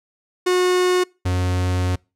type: tone pair in turn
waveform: 45% pulse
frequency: 363.3 / 90.83 Hz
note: F#4 / F#2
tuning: -32 / -32 cents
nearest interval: 2 octaves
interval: 2400 cents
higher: first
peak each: -15 / -18 dBFS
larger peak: first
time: 0.46-1.04 / 1.25-1.96 s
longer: second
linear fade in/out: 10 ms
effects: noise-tail reverb RT60 0.3 s tail -26 dB re dry + low-pass 10000 Hz 12 dB/octave